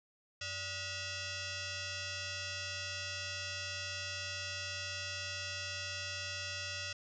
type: tone with frequency modulation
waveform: sine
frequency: 1445 Hz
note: F#6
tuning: 41 cents flat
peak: -38 dBFS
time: 0.41-6.93 s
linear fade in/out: 5 ms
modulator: 676 Hz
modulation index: 7.1
effects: none